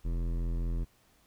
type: tone with hard clipping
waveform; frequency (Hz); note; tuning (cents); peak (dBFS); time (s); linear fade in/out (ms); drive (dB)
sine; 42.32; E1; +46; -31; 0.04-0.85; 20; 15
effects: pink hiss -66 dBFS RMS until 1.26 s